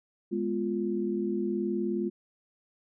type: chord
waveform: sine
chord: F diminished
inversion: first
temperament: equal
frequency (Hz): 207.7 / 246.9 / 349.2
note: Ab3 / Cb4 / F4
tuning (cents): 0 / 0 / 0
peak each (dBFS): -31 / -35 / -30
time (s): 0.31-2.1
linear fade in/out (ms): 20
effects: none